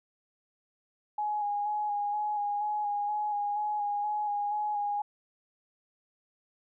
sine tone with vibrato, 830.6 Hz, G#5, in tune, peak -28 dBFS, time 1.18-5.02 s, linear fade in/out 5 ms, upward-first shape square, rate 2.1 Hz, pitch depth 20 cents each way, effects none

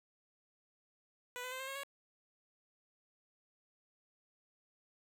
10% pulse tone with pitch steps, 493.9 / 505.7 / 517.9 / 530.3 / 543 / 556 Hz, B4 / B4 / C5 / C5 / C#5 / C#5, 0 / +41 / -18 / +23 / -36 / +5 cents, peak -33 dBFS, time 1.36-1.834 s, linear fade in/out 0 ms, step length 79 ms, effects none

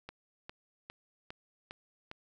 click train, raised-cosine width 0.3 ms, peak -27 dBFS, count 6, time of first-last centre 0.09-2.114 s, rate 2.47 Hz, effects none

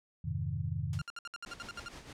sine chord, F minor seventh, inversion none, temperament equal, 87.31 / 103.83 / 130.81 / 155.56 Hz, F2 / Ab2 / C3 / Eb3, 0 / 0 / 0 / 0 cents, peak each -38 dBFS, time 0.24-1.02 s, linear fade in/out 10 ms
white noise with exponential decay, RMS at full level -44 dBFS, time 0.93-1.08 s, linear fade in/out 2 ms, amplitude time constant 32 ms
sawtooth tone bursts, 1396.9 Hz, F6, in tune, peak -36 dBFS, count 11, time 0.99-1.884 s, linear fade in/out 0 ms, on 24 ms, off 63 ms
pink noise with tremolo, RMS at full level -47 dBFS, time 1.46-2.13 s, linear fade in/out 5 ms, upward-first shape sine, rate 6.5 Hz, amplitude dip 60%
effects low-pass 7000 Hz 12 dB/octave

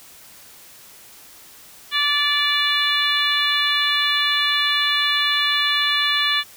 harmonic tone, 582 Hz, D5, 16 cents flat, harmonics 2 / 3 / 4 / 5 / 6 / 7, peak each -26 / -23 / -26 / -25 / -21 / -27 dBFS, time 1.91-6.44 s, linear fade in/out 50 ms, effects white hiss -45 dBFS RMS until 6.56 s

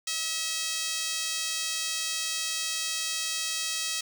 5% pulse tone with high-pass filter, 644 Hz, E5, 41 cents flat, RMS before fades -31 dBFS, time 0.07-4.01 s, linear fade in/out 5 ms, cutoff 2100 Hz, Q 0.59, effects none

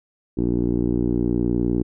10% pulse tone with low-pass filter, 59.6 Hz, A#1, 39 cents sharp, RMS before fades -21 dBFS, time 0.37-1.83 s, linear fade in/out 10 ms, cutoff 340 Hz, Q 2.8, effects none

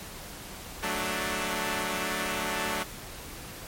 5% pulse chord, D major, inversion first, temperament equal, 185 / 220 / 293.7 Hz, F#3 / A3 / D4, 0 / 0 / 0 cents, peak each -22 dBFS, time 0.82-2.84 s, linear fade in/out 20 ms, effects pink hiss -42 dBFS RMS until 3.67 s + MP3 64 kbps

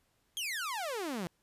sawtooth exponential sweep, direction down, 3322 to 162.7 Hz, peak -31 dBFS, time 0.37-1.27 s, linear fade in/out 0 ms, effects pink hiss -74 dBFS RMS until 1.42 s + resampled to 32000 Hz

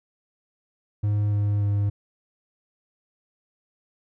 triangle tone with pitch steps, 103.83 / 102.82 / 101.81 Hz, G#2 / G#2 / G#2, 0 / -17 / -34 cents, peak -18 dBFS, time 1.03-1.9 s, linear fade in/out 10 ms, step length 290 ms, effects none

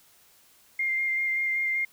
sine tone with vibrato, 2109 Hz, C7, 13 cents sharp, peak -24 dBFS, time 0.79-1.85 s, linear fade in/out 5 ms, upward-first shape square, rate 5.2 Hz, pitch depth 11 cents each way, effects white hiss -59 dBFS RMS until 1.92 s

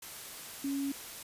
sine tone in noise, 277.2 Hz, C#4, in tune, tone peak -31 dBFS, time 0.64-0.92 s, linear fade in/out 5 ms, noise white, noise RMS -45 dBFS, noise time 0.02-1.23 s, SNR +11 dB, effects resampled to 32000 Hz

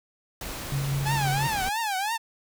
pink noise, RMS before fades -35 dBFS, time 0.41-1.69 s, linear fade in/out 2 ms
sine tone with tremolo, 138.59 Hz, C#3, in tune, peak -24 dBFS, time 0.72-1.47 s, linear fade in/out 2 ms, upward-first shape sine, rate 5.7 Hz, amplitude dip 25%
sawtooth tone with vibrato, 831 Hz, G#5, 1 cent sharp, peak -22 dBFS, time 1.05-2.18 s, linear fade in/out 20 ms, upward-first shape triangle, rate 3 Hz, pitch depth 210 cents each way
effects none

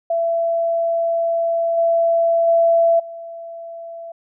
sine tone with level steps, 670 Hz, E5, 28 cents sharp, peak -16 / -13 / -11 / -30 dBFS, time 0.1-4.12 s, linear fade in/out 5 ms, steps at 1.77 / 2.47 / 2.99 s, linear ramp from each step 10 ms, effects none

